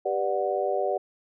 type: chord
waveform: sine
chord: G major seventh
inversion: none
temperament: just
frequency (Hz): 392 / 490 / 588 / 735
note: G4 / B4 / D5 / F#5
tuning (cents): 0 / -14 / +2 / -12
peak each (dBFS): -29 / -31 / -28 / -29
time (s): 0.05-0.98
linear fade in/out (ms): 10
effects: none